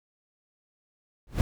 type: noise with exponential growth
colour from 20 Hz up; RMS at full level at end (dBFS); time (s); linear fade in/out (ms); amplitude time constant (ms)
brown; -18; 1.27-1.41; 1; 29
effects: none